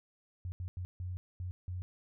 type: tone bursts at uneven times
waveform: sine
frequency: 90.6 Hz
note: F#2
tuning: 36 cents flat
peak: -36 dBFS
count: 6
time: 0.45-0.52 / 0.6-0.68 / 0.77-0.85 / 1-1.17 / 1.4-1.51 / 1.68-1.82 s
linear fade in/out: 0 ms
effects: none